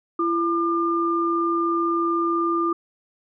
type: tone pair together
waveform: sine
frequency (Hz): 337 / 1201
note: E4 / D6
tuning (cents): +38 / +38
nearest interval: octave + minor seventh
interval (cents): 2200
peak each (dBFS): -22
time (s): 0.19-2.73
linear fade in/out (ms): 5
effects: none

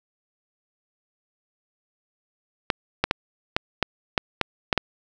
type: clicks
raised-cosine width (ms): 0.3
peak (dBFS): -3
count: 9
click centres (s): 2.702 / 3.04 / 3.111 / 3.565 / 3.827 / 4.178 / 4.413 / 4.728 / 4.777
effects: none

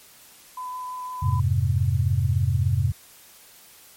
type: tone with vibrato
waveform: sine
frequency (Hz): 1005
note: B5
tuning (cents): +30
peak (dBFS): -30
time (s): 0.57-1.4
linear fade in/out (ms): 5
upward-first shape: triangle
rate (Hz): 6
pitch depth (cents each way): 9
type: chord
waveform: sine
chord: F minor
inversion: none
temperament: equal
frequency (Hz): 87.31 / 103.83 / 130.81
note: F2 / Ab2 / C3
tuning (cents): 0 / 0 / 0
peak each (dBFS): -23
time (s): 1.22-2.92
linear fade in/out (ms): 10
effects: white hiss -50 dBFS RMS until 3.96 s + MP3 64 kbps

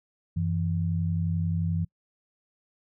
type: tone pair together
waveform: sine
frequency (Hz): 93.36 / 164.81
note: F#2 / E3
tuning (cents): +16 / 0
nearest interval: minor seventh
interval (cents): 984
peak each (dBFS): -27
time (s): 0.36-1.85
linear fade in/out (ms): 10
effects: noise-tail reverb RT60 0.1 s tail -26 dB re dry

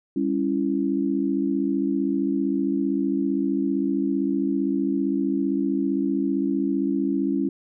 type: chord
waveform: sine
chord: C# diminished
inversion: second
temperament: just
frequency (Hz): 199.57 / 277.2 / 332.6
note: G3 / C#4 / E4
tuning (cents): +31 / 0 / +16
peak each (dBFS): -27 / -23 / -26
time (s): 0.16-7.49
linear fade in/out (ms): 5
effects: none

